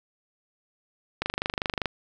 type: click train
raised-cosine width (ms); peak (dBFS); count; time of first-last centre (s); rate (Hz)
0.3; -10; 17; 1.22-1.857; 25.1
effects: none